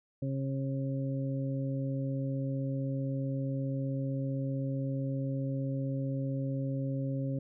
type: harmonic tone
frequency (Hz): 135.4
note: C#3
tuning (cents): -40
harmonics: 1 / 2 / 3 / 4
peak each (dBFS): -32 / -36 / -49 / -41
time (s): 0.22-7.39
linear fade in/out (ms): 5
effects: none